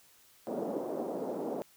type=band-pass noise; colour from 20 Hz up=white; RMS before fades=-36 dBFS; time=0.47-1.62 s; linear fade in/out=0 ms; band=220 to 620 Hz; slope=24 dB/octave; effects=white hiss -62 dBFS RMS until 1.76 s